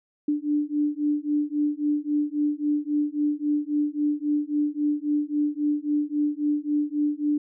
sine beating tone pair, 293.7 / 297.4 Hz, D4 / D4, 0 / +22 cents, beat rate 3.7 Hz, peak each -25 dBFS, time 0.28-7.38 s, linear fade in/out 5 ms, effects none

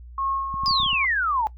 sine tone with tremolo, 1086 Hz, C#6, 36 cents flat, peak -22 dBFS, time 0.18-1.05 s, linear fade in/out 2 ms, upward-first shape sine, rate 2.3 Hz, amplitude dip 50%
clicks, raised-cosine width 5 ms, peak -24 dBFS, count 8, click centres 0.541 / 0.636 / 0.68 / 0.71 / 0.801 / 0.832 / 0.863 / 0.931 s
sine exponential sweep, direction down, 5060 to 838 Hz, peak -20 dBFS, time 0.66-1.47 s, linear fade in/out 0 ms
effects noise-tail reverb RT60 0.1 s tail -18 dB re dry + added 60 Hz sine -39 dBFS peak until 1.57 s

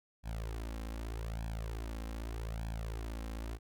sawtooth tone with flanger, 55.6 Hz, A1, 19 cents sharp, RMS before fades -40 dBFS, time 0.23-3.59 s, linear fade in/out 50 ms, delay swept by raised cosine 1.2 to 3.8 ms, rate 0.82 Hz, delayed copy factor +0.95, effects none

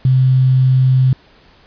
sine tone with quantisation, 130 Hz, C3, 11 cents flat, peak -8 dBFS, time 0.05-1.13 s, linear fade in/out 2 ms, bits 6, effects pink hiss -48 dBFS RMS until 1.66 s + resampled to 11025 Hz

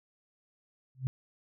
sine tone with exponential growth, 130.4 Hz, C3, 5 cents flat, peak -24 dBFS, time 0.95-1.07 s, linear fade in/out 0 ms, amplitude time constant 26 ms, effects none

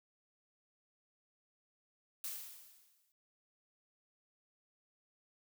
blue noise with exponential decay, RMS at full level -40 dBFS, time 2.24-3.12 s, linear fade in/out 1 ms, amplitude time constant 190 ms, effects none

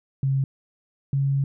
sine tone pair in turn, 135.5 / 138.03 Hz, C#3 / C#3, -39 / -7 cents, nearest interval unison, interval 32 cents, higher second, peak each -19 dBFS, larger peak neither, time 0.23-0.44 / 1.13-1.44 s, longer second, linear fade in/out 2 ms, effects none

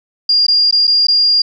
sine tone with dropouts, 4813 Hz, D8, 42 cents sharp, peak -8 dBFS, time 0.29-1.42 s, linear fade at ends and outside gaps 5 ms, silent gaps 0.467-0.482 / 0.711-0.725 / 0.871-0.876 / 1.07-1.083 s, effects none

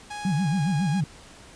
sawtooth tone with pitch glide, 830.6 to 823 Hz, G#5 to G#5, 0 to -16 cents, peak -29 dBFS, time 0.1-1.01 s, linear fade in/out 10 ms, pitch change -16 cents, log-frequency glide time 0.35-0.51 s
sine tone with vibrato, 167 Hz, E3, 23 cents sharp, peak -21 dBFS, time 0.25-1.04 s, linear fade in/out 2 ms, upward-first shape sine, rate 7.3 Hz, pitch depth 290 cents each way
effects pink hiss -48 dBFS RMS until 1.55 s + resampled to 22050 Hz

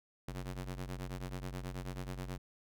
sawtooth ring-modulated tone, 92.5 Hz, F#2, in tune, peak -33 dBFS, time 0.28-2.38 s, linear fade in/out 5 ms, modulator 41.6 Hz, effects none

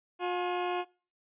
20% pulse tone pair together, 357.4 / 852.4 Hz, F4 / G#5, +40 / +45 cents, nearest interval octave + minor third, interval 1505 cents, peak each -25 / -37 dBFS, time 0.19-0.85 s, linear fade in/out 50 ms, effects noise-tail reverb RT60 0.4 s tail -24 dB re dry + resampled to 8000 Hz

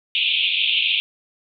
white band-pass noise, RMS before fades -20 dBFS, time 0.15-1 s, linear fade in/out 0 ms, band 2400 to 3600 Hz, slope 96 dB/octave, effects none

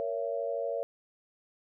sine chord, A# diminished, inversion none, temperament just, 466.2 / 559.4 / 671.3 Hz, A#4 / C#5 / E5, 0 / +16 / +31 cents, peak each -35 / -33 / -36 dBFS, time 0-0.83 s, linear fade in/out 0 ms, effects none

